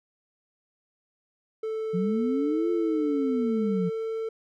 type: tone with pitch glide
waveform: triangle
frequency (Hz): 440 to 446.7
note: A4 to A4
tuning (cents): 0 to +26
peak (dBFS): -26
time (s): 1.63-4.29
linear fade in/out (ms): 5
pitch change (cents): +26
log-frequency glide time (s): 2.99-3.95
type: linear two-way sweep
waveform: sine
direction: up then down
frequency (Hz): 170.4 to 349.2 to 170.4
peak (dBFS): -24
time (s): 1.93-3.9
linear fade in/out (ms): 20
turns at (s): 2.71
effects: none